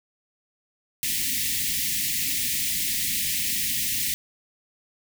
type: band-stop noise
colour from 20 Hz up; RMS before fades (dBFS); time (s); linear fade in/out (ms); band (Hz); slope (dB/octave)
white; -26; 1.03-4.14; 0; 300 to 1800; 96
effects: none